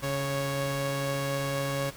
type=tone pair together; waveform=sawtooth; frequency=139.29 / 553 Hz; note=C#3 / C#5; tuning=+9 / -4 cents; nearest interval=2 octaves; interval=2387 cents; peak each=-27 dBFS; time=0.02-1.91 s; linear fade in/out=20 ms; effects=pink hiss -47 dBFS RMS until 1.96 s